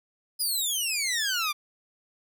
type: exponential sweep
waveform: 15% pulse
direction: down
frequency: 5070 to 1159 Hz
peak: -19 dBFS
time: 0.39-1.53 s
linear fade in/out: 20 ms
effects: none